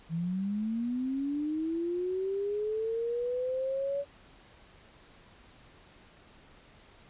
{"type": "linear sweep", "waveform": "sine", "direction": "up", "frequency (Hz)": [159.5, 570], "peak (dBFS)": -29, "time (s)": [0.09, 4.05], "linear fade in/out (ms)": 50, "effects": ["pink hiss -57 dBFS RMS until 7.09 s", "resampled to 8000 Hz"]}